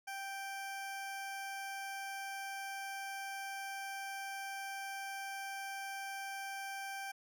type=tone; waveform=20% pulse; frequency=784 Hz; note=G5; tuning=in tune; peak=-36 dBFS; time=0.07-7.12 s; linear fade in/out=10 ms; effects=none